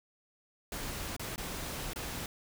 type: noise with dropouts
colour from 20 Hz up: pink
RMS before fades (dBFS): -39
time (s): 0.72-2.26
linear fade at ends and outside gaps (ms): 2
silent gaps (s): 1.165-1.195 / 1.36-1.379 / 1.934-1.959
effects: none